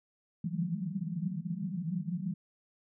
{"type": "band-pass noise", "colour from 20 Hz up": "pink", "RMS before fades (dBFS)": -35, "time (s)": [0.44, 2.34], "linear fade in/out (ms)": 5, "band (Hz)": [160, 200], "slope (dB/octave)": 96, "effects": []}